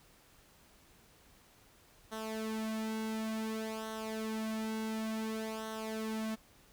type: tone with flanger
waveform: sawtooth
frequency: 220 Hz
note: A3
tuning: in tune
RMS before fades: -38 dBFS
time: 2.11-6.36 s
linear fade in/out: 20 ms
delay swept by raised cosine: 0.41 to 2.91 ms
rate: 0.56 Hz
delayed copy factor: -0.7
effects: pink hiss -63 dBFS RMS until 6.72 s